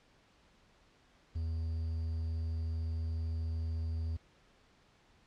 triangle tone with quantisation, 81.2 Hz, E2, 26 cents flat, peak -31 dBFS, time 1.35-4.17 s, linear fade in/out 10 ms, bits 10, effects pink hiss -66 dBFS RMS until 5.26 s + low-pass 5000 Hz 12 dB/octave

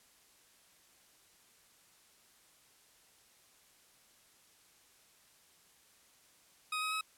20% pulse tone with pitch steps, 1255 / 1267.4 / 1279.9 Hz, D#6 / D#6 / D#6, +15 / +32 / +49 cents, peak -29 dBFS, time 6.72-7.011 s, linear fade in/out 5 ms, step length 97 ms, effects white hiss -65 dBFS RMS until 7.17 s + low-pass 12000 Hz 12 dB/octave

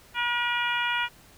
harmonic tone, 479.8 Hz, A#4, 50 cents sharp, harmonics 2 / 3 / 4 / 5 / 6 / 7, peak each -30 / -29 / -33 / -31 / -32 / -39 dBFS, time 0.14-1.09 s, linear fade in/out 50 ms, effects pink hiss -54 dBFS RMS until 1.37 s

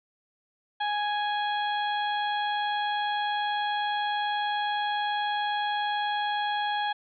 harmonic tone, 830.6 Hz, G#5, in tune, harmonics 1 / 2 / 3 / 4 / 5, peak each -27 / -33 / -43 / -35 / -48 dBFS, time 0.8-6.93 s, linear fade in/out 10 ms, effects none

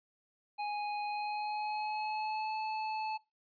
square tone with pitch glide, 830.6 to 869.4 Hz, G#5 to A5, 0 to -21 cents, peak -35 dBFS, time 0.58-3.18 s, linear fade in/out 20 ms, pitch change +79 cents, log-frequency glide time 1.05-2.56 s, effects noise-tail reverb RT60 0.2 s tail -18 dB re dry + resampled to 11025 Hz

